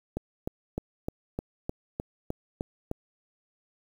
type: click train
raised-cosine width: 2 ms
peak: -17 dBFS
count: 10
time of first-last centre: 0.17-2.914 s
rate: 3.28 Hz
effects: 8-bit